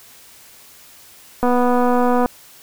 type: click train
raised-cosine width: 1 ms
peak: -5 dBFS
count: 205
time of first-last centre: 1.43-2.259 s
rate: 246 Hz
effects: white hiss -45 dBFS RMS until 2.62 s